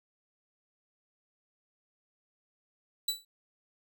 sawtooth tone with exponential decay, 3951 Hz, B7, in tune, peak -22 dBFS, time 3.08-3.25 s, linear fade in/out 5 ms, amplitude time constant 35 ms, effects none

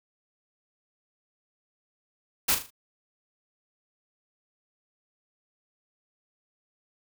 white noise with echo, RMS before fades -23 dBFS, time 2.48-2.55 s, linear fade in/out 10 ms, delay 39 ms, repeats 4, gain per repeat -8 dB, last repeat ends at 2.706 s, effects none

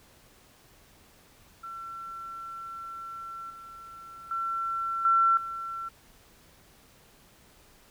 sine tone with level steps, 1350 Hz, E6, 41 cents sharp, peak -37 / -43 / -28 / -19 / -33 dBFS, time 1.63-5.89 s, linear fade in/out 10 ms, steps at 3.5 / 4.31 / 5.05 / 5.37 s, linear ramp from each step 2 ms, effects pink hiss -58 dBFS RMS until 7.9 s

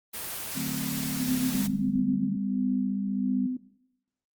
white noise, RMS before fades -35 dBFS, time 0.13-1.68 s, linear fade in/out 20 ms
sine chord, D dominant seventh, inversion none, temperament equal with one note detuned, 149.49 / 185 / 220 / 261.6 Hz, D3 / F#3 / A3 / C4, +31 / 0 / 0 / 0 cents, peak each -37 / -36 / -37 / -33 dBFS, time 0.55-2.36 s, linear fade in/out 10 ms
sine tone with tremolo, 254 Hz, B3, 49 cents sharp, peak -25 dBFS, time 1.2-3.57 s, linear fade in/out 5 ms, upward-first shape sine, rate 1.5 Hz, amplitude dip 65%
sine tone with pitch glide, 200 to 198.62 Hz, G3 to G3, +35 to +23 cents, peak -28 dBFS, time 1.54-3.47 s, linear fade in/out 10 ms, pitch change -12 cents, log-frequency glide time 1.81-2.24 s
effects noise-tail reverb RT60 0.8 s tail -17 dB re dry + Opus 32 kbps

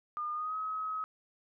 sine tone with pitch glide, 1213 to 1274.8 Hz, D#6 to D#6, -44 to +42 cents, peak -33 dBFS, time 0.17-1.04 s, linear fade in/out 0 ms, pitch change +86 cents, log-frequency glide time 0.33-0.56 s, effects none

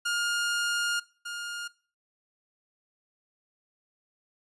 sawtooth tone pair in turn, 1416 / 1416 Hz, F6 / F6, +23 / +23 cents, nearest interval unison, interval 0 cents, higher neither, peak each -23 / -31 dBFS, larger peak first, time 0.05-1 / 1.25-1.68 s, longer first, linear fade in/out 10 ms, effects noise-tail reverb RT60 0.4 s tail -21 dB re dry + resampled to 24000 Hz

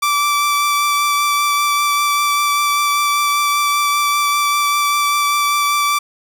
sawtooth tone with vibrato, 1164 Hz, D6, 16 cents flat, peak -10 dBFS, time 0.02-5.99 s, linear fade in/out 10 ms, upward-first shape triangle, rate 5.1 Hz, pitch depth 13 cents each way, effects none

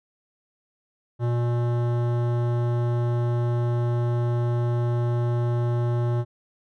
sine tone with hard clipping, 119.8 Hz, A#2, 48 cents sharp, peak -23 dBFS, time 1.19-6.25 s, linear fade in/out 50 ms, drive 16 dB, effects none

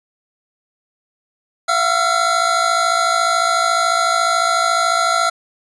square tone cluster, 676 / 734 / 1323 / 1377 Hz, E5 / F#5 / E6 / F6, +43 / -14 / +6 / -25 cents, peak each -21 / -24 / -21 / -18 dBFS, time 1.68-5.3 s, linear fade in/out 10 ms, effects resampled to 22050 Hz

